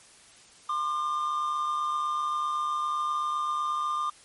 triangle tone pair together, 1052.2 / 1200 Hz, C6 / D6, +9 / +37 cents, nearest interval major second, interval 228 cents, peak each -32 / -25 dBFS, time 0.69-4.1 s, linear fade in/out 5 ms, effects white hiss -54 dBFS RMS until 4.24 s + MP3 48 kbps

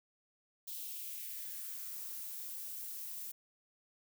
violet noise with high-pass filter sweep, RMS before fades -44 dBFS, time 0.67-3.32 s, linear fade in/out 10 ms, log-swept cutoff 3500 to 350 Hz, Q 2.4, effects none

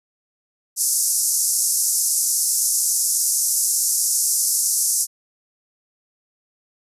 white band-pass noise, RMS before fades -20 dBFS, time 0.76-5.07 s, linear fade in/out 50 ms, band 5400 to 12000 Hz, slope 48 dB/octave, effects resampled to 32000 Hz

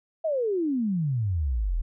sine exponential sweep, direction down, 667 to 37 Hz, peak -23 dBFS, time 0.24-1.82 s, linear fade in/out 10 ms, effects none

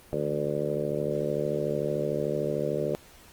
harmonic tone with a mistuned harmonic, 73.42 Hz, D2, in tune, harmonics 2 / 3 / 4 / 5 / 6 / 7 / 8, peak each -34 / -37 / -38 / -33 / -32 / -33 / -32 dBFS, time 0.13-2.95 s, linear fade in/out 0 ms, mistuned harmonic 2, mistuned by +28 cents, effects pink hiss -53 dBFS RMS until 3.32 s + Opus 24 kbps

